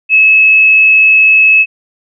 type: tone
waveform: sine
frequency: 2588 Hz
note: E7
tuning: 32 cents flat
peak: -3 dBFS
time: 0.09-1.66 s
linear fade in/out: 50 ms
effects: none